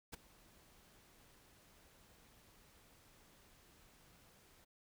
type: noise with ADSR envelope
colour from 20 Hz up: pink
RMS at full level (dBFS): -45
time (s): 0.12-4.65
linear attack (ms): 20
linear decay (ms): 11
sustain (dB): -21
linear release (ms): 13
effects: none